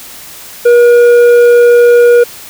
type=tone with tanh clipping; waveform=sine; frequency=479.3 Hz; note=A#4; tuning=48 cents sharp; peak=-3 dBFS; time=0.65-2.24 s; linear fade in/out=10 ms; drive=7 dB; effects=white hiss -30 dBFS RMS until 2.49 s